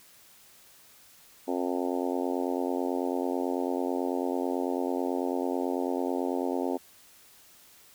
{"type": "harmonic tone", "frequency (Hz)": 89.1, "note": "F2", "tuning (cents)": 35, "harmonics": [3, 4, 5, 6, 7, 8, 9, 10], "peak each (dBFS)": [-31, -33, -35, -37, -38, -39, -40, -41], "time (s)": [1.47, 6.78], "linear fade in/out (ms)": 20, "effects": ["white hiss -56 dBFS RMS until 7.94 s"]}